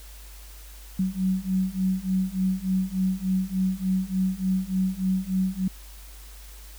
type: beating tone pair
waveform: sine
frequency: 186.1 / 189.5 Hz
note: F#3 / F#3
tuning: +10 / +42 cents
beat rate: 3.4 Hz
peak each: -26 / -25 dBFS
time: 0.99-5.68 s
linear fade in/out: 5 ms
effects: added 50 Hz sine -42 dBFS peak until 6.78 s + white hiss -49 dBFS RMS until 6.78 s